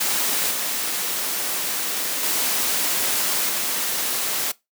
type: noise with level steps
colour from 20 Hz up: white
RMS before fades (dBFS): -22 / -25 / -22 / -24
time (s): 0-4.52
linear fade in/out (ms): 10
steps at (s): 0.51 / 2.23 / 3.49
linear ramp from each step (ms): 2
effects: noise-tail reverb RT60 0.2 s tail -21 dB re dry + high-pass 200 Hz 12 dB/octave